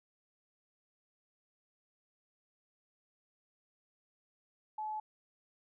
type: tone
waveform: sine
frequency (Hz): 859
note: A5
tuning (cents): -42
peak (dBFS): -36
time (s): 4.78-5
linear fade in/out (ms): 5
effects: none